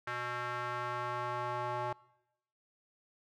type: tone with band-pass filter sweep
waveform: square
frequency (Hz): 122.3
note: B2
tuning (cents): -16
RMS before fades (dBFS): -37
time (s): 0.07-1.93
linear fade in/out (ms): 5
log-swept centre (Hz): 1500 to 900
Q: 2.2
effects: noise-tail reverb RT60 0.9 s tail -24 dB re dry